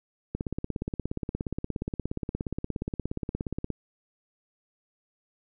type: click train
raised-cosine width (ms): 3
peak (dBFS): -17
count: 58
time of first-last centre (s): 0.35-3.703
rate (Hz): 17
effects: none